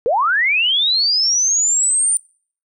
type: linear sweep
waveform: sine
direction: up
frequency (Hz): 429.8 to 9180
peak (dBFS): -13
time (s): 0.06-2.17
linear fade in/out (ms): 0
effects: noise-tail reverb RT60 0.5 s tail -26 dB re dry